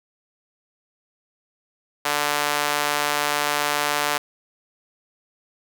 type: tone with high-pass filter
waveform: sawtooth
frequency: 146.83 Hz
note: D3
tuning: in tune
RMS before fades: -23 dBFS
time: 2.05-4.18 s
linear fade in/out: 5 ms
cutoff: 860 Hz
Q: 0.86
effects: none